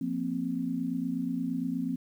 sine chord, F suspended fourth, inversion none, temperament equal, 174.61 / 233.1 / 261.6 Hz, F3 / Bb3 / C4, 0 / 0 / 0 cents, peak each -35 / -34 / -31 dBFS, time 0.01-1.96 s, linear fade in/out 5 ms, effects 10-bit

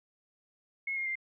sine tone with pitch steps, 2173 / 2134 / 2097 Hz, C#7 / C7 / C7, -35 / +34 / +3 cents, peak -31 dBFS, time 0.87-1.155 s, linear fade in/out 5 ms, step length 95 ms, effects none

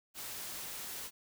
white noise, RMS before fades -43 dBFS, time 0.14-1.11 s, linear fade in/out 50 ms, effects none

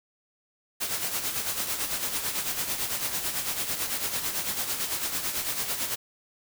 white noise with tremolo, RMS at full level -28 dBFS, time 0.8-5.96 s, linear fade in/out 20 ms, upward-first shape sine, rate 9 Hz, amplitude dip 55%, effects none

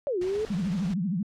sine exponential two-way sweep, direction down then up, 603 to 349.2 to 444.7 Hz, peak -25 dBFS, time 0.07-0.45 s, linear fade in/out 0 ms, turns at 0.19 s
pink noise with tremolo, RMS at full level -42 dBFS, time 0.21-0.94 s, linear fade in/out 5 ms, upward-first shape sine, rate 16 Hz, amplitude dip 25%
sine tone with vibrato, 185.8 Hz, F#3, 7 cents sharp, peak -25 dBFS, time 0.5-1.23 s, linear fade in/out 5 ms, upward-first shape triangle, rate 13 Hz, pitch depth 270 cents each way
effects low-pass 6000 Hz 12 dB/octave

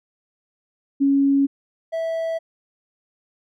sine / triangle tone pair in turn, 277.2 / 655.1 Hz, C#4 / E5, 0 / -11 cents, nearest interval octave + minor third, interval 1489 cents, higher second, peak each -14 / -20 dBFS, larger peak first, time 1-1.47 / 1.92-2.39 s, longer neither, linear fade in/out 20 ms, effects none

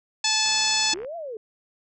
harmonic tone, 868 Hz, A5, 24 cents flat, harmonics 1 / 2 / 3 / 4 / 5 / 6 / 7 / 8 / 9, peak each -30 / -33 / -28 / -28 / -27 / -26 / -31 / -29 / -33 dBFS, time 0.24-0.94 s, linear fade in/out 5 ms
click train, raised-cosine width 0.5 ms, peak -28 dBFS, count 41, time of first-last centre 0.46-1.047 s, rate 68.1 Hz
sine linear two-way sweep, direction up then down, 310 to 698.5 to 415 Hz, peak -31 dBFS, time 0.93-1.37 s, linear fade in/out 2 ms, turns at 1.16 s
effects none

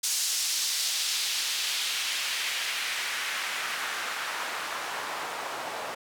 white noise with band-pass filter sweep, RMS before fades -31 dBFS, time 0.03-5.95 s, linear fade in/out 10 ms, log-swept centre 6000 to 740 Hz, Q 1.2, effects none

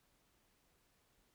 silence, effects pink hiss -75 dBFS RMS until 1.34 s

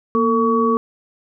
sine tone cluster, 235.3 / 450.3 / 1130 Hz, A#3 / A4 / C#6, +16 / +40 / +33 cents, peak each -18 dBFS, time 0.15-0.77 s, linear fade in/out 0 ms, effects none

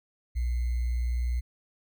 sine tone with sample-and-hold, 60.4 Hz, B1, 38 cents flat, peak -25 dBFS, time 0.35-1.41 s, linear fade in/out 20 ms, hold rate 2100 Hz, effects none

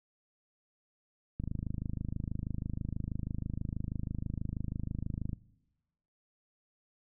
click train, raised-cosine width 5 ms, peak -23 dBFS, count 104, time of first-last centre 1.4-5.331 s, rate 26.2 Hz, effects noise-tail reverb RT60 1.0 s tail -21 dB re dry

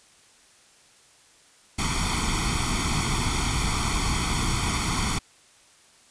pink noise with comb filter, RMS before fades -25 dBFS, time 1.78-5.19 s, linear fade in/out 10 ms, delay 0.89 ms, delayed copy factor +0.85, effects white hiss -56 dBFS RMS until 6.1 s + resampled to 22050 Hz

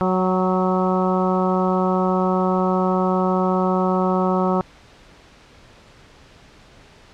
harmonic tone with a mistuned harmonic, 185 Hz, F#3, in tune, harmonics 1 / 2 / 3 / 4 / 5 / 6 / 7, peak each -20 / -23 / -25 / -26 / -27 / -28 / -28 dBFS, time 0.01-4.61 s, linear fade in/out 0 ms, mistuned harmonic 4, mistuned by +18 cents, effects pink hiss -48 dBFS RMS until 7.13 s + low-pass 5000 Hz 12 dB/octave

